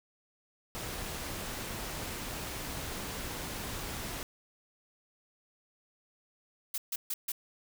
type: noise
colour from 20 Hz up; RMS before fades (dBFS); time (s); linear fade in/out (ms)
pink; -39; 0.75-4.23; 0
type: noise bursts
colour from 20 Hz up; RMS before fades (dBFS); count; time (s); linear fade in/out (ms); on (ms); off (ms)
blue; -34; 4; 6.74-7.32; 5; 40; 140
effects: none